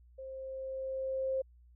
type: tone with level ramp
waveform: sine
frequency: 529 Hz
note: C5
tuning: 19 cents sharp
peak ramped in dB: -42 to -29 dBFS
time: 0.18-1.42 s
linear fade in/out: 10 ms
effects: added 60 Hz sine -57 dBFS peak until 1.75 s